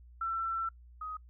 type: tone pair in turn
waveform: sine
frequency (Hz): 1342 / 1256.8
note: E6 / D#6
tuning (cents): +31 / +17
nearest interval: minor second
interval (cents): 114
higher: first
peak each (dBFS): -31 / -37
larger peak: first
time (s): 0.21-0.69 / 1.01-1.17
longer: first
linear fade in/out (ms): 5
effects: noise-tail reverb RT60 0.1 s tail -25 dB re dry + added 60 Hz sine -52 dBFS peak until 1.29 s